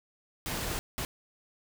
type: noise bursts at uneven times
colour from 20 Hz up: pink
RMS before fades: -34 dBFS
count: 2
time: 0.46-0.79 / 0.98-1.05 s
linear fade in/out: 0 ms
effects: none